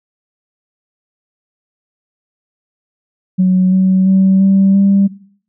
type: tone with pitch steps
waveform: sine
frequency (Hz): 185 / 188.02 / 191.08 / 194.2 / 197.36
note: F#3 / F#3 / G3 / G3 / G3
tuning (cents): 0 / +28 / -44 / -16 / +12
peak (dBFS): -6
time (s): 3.38-5.08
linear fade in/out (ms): 20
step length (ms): 340
effects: noise-tail reverb RT60 0.6 s tail -20 dB re dry + tanh soft clip ceiling -3 dBFS